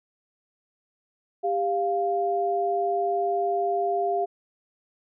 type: tone pair together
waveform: sine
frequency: 397.6 / 698.5 Hz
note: G4 / F5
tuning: +25 / 0 cents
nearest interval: minor seventh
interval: 975 cents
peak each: -26 / -24 dBFS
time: 1.43-4.26 s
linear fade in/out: 20 ms
effects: none